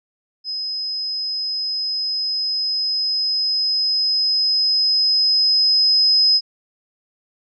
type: tone with level ramp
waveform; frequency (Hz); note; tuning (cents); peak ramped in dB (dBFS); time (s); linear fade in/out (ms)
sine; 5070; D#8; +32; -23 to -11; 0.44-6.41; 50
effects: none

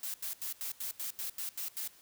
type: noise bursts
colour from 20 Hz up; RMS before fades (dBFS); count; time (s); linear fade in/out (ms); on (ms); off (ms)
blue; -38; 10; 0.03-1.877; 2; 110; 83
effects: white hiss -60 dBFS RMS until 2.01 s

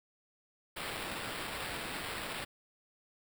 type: noise with sample-and-hold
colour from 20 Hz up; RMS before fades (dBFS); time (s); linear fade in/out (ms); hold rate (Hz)
white; -40; 0.76-2.45; 10; 6300
effects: none

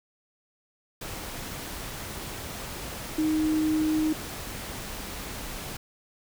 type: tone in noise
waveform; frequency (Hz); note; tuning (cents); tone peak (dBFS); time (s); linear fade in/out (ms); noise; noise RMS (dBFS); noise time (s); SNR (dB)
sine; 311.1; D#4; 0; -22; 3.18-4.13; 5; pink; -37; 1.01-5.77; +12
effects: none

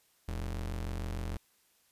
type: ring-modulated tone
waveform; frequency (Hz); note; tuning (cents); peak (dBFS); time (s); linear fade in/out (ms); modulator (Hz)
square; 62.1; B1; +10; -32; 0.28-1.37; 5; 23.3
effects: white hiss -69 dBFS RMS until 1.91 s + resampled to 32000 Hz

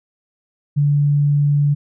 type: tone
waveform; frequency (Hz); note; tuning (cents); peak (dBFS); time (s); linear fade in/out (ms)
sine; 144.8; D3; -24; -12; 0.76-1.75; 20
effects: none

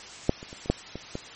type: clicks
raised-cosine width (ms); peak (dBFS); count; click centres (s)
2; -6 / -27 / -28 / -27 / -7 / -21 / -18; 7; 0.294 / 0.429 / 0.529 / 0.659 / 0.7 / 0.956 / 1.154
effects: white hiss -43 dBFS RMS until 1.35 s + MP3 32 kbps

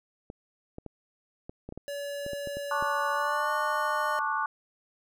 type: clicks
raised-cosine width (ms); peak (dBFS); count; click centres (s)
2; -26; 12; 0.301 / 0.784 / 0.863 / 1.495 / 1.69 / 1.724 / 1.776 / 2.264 / 2.333 / 2.473 / 2.57 / 2.825
type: tone with pitch glide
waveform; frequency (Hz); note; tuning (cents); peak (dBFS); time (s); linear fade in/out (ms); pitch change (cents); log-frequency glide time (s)
square; 570 to 607.4; C#5 to D#5; +48 to -42; -34; 1.88-4.19; 0; +110; 3.12-3.52
type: chord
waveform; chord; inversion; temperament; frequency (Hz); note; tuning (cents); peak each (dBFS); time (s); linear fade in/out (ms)
sine; D major seventh; second; just; 881 / 1101.2 / 1174.7 / 1468.3; A5 / C#6 / D6 / F#6; +2 / -12 / 0 / -14; -32; 2.71-4.46; 2
effects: none

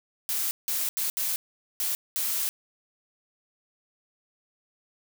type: noise bursts at uneven times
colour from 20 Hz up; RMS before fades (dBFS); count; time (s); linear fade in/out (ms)
blue; -28; 6; 0.29-0.51 / 0.68-0.89 / 0.97-1.1 / 1.17-1.36 / 1.8-1.95 / 2.16-2.49; 0
effects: none

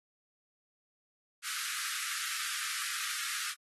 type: high-pass noise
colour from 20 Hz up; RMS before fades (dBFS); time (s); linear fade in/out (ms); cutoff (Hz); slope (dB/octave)
pink; -37; 1.42-3.55; 50; 1200; 96
effects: AAC 32 kbps

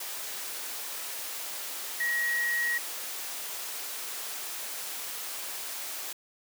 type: tone in noise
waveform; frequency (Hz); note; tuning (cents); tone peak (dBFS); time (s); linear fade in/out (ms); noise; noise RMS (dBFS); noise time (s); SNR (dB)
sine; 1901; A#6; +33; -26; 2-2.78; 5; white; -37; 0-6.13; +8
effects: high-pass 400 Hz 12 dB/octave

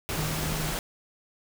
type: tone in noise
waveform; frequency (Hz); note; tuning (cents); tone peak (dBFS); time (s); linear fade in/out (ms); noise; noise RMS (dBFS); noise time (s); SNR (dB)
sine; 155.56; D#3; 0; -31; 0.17-0.71; 0; pink; -31; 0.09-0.79; -3
effects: none

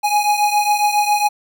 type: beating tone pair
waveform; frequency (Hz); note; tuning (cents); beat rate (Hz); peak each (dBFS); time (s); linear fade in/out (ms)
square; 830 / 837.3; G#5 / G#5; -1 / +14; 7.3; -16 / -20; 0.03-1.29; 20
effects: none

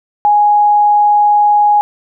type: tone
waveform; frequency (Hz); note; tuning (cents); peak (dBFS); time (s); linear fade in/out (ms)
sine; 830.6; G#5; 0; -6; 0.25-1.81; 0
effects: none

